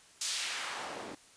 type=noise with band-pass filter sweep; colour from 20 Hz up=white; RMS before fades=-38 dBFS; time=0.21-1.15 s; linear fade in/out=5 ms; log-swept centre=6000 to 310 Hz; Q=0.97; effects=white hiss -59 dBFS RMS until 1.36 s + resampled to 22050 Hz